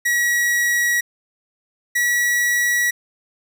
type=tone pair in turn; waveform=45% pulse; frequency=1918 / 1931.3 Hz; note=A#6 / B6; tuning=+49 / -39 cents; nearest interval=unison; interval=12 cents; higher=second; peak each=-16 / -16 dBFS; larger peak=neither; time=0.05-1.01 / 1.95-2.91 s; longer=neither; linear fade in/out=10 ms; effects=none